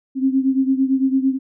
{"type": "beating tone pair", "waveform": "sine", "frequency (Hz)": [263.9, 272.8], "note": ["C4", "C#4"], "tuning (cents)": [15, -28], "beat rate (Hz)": 8.9, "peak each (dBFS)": [-16, -20], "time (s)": [0.15, 1.39], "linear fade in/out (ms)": 50, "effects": []}